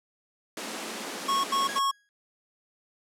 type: high-pass noise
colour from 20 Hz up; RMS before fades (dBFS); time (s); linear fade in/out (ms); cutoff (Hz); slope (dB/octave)
pink; -36; 0.57-1.79; 2; 200; 48
type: tone bursts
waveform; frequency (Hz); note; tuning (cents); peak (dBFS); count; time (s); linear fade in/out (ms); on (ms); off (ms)
square; 1098; C#6; -17; -24; 3; 1.28-1.914; 10; 160; 77
type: tone with exponential decay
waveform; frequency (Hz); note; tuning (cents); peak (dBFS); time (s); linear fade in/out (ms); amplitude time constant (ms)
40% pulse; 1653; G#6; -9; -31; 1.69-2.09; 0; 86
effects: low-pass 10000 Hz 12 dB/octave